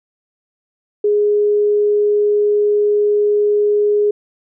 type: tone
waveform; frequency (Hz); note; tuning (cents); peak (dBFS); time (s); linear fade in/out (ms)
sine; 415.3; G#4; 0; -11; 1.04-4.11; 5
effects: none